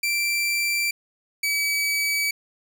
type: tone pair in turn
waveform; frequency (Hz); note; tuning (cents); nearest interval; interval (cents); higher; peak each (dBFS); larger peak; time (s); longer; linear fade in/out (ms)
sawtooth; 2348 / 2286; D7 / D7; -1 / -47; unison; 46; first; -18; neither; 0.03-0.91 / 1.43-2.31; neither; 5
effects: none